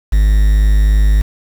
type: tone with quantisation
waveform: triangle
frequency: 51.6 Hz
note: G#1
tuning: 10 cents flat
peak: -5 dBFS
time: 0.12-1.22 s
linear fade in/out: 10 ms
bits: 5
effects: none